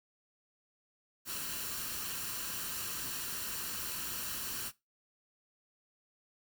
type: noise with comb filter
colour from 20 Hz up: white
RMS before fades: -39 dBFS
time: 1.25-4.72 s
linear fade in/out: 50 ms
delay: 0.7 ms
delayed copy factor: +0.55
effects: noise-tail reverb RT60 0.2 s tail -18 dB re dry